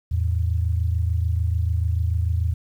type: tone pair together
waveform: sine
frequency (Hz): 81.78 / 108.6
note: E2 / A2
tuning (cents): -13 / -22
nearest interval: perfect fourth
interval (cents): 491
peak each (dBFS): -20 / -25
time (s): 0.11-2.54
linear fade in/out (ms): 10
effects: 9-bit